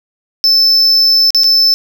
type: tone with dropouts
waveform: triangle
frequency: 5274 Hz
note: E8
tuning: in tune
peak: -5 dBFS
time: 0.44-1.74 s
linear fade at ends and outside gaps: 0 ms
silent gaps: 1.305-1.347 / 1.435-1.442 s
effects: none